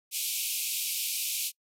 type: band-pass noise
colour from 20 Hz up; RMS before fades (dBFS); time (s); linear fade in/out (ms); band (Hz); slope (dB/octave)
white; -32; 0.11-1.52; 50; 2300 to 15000; 96
effects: noise-tail reverb RT60 0.1 s tail -25 dB re dry

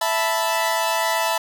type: chord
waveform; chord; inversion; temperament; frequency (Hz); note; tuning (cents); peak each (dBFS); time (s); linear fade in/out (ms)
sawtooth; E suspended fourth; none; equal; 659.3 / 880 / 987.8; E5 / A5 / B5; 0 / 0 / 0; -20; 0.01-1.38; 5
effects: none

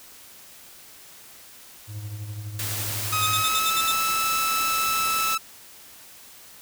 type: tone with tremolo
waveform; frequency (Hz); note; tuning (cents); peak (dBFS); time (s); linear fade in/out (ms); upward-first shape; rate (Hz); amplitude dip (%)
triangle; 104.7; G#2; +15; -27; 1.87-3.46; 50; triangle; 12; 60
type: noise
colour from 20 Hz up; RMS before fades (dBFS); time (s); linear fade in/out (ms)
white; -30; 2.59-5.35; 2
type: tone with pitch glide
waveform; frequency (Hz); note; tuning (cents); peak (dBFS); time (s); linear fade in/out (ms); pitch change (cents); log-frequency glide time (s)
sawtooth; 1262 to 1312.6; D#6 to E6; +24 to -8; -19; 3.12-5.38; 10; +68; 3.25-3.77
type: tone bursts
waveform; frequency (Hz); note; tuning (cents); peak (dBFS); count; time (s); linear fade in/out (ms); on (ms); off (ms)
sawtooth; 3609; A7; +43; -21; 7; 3.22-3.92; 5; 46; 63
effects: white hiss -47 dBFS RMS until 6.61 s

